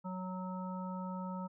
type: harmonic tone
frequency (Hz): 185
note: F#3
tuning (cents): 0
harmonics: 1 / 3 / 5 / 7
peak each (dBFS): -39 / -48 / -45 / -49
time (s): 0.04-1.48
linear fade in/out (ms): 20
effects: none